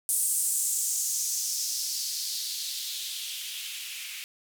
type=noise with band-pass filter sweep; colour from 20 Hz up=violet; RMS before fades=-31 dBFS; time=0.09-4.24 s; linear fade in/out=0 ms; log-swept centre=9200 to 2400 Hz; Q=2.7; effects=none